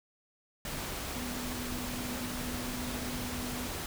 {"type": "tone in noise", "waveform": "sine", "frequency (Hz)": 246.9, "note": "B3", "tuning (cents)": 0, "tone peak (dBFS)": -39, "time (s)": [1.16, 3.67], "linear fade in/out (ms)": 2, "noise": "pink", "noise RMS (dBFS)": -38, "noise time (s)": [0.65, 3.86], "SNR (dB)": -4, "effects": []}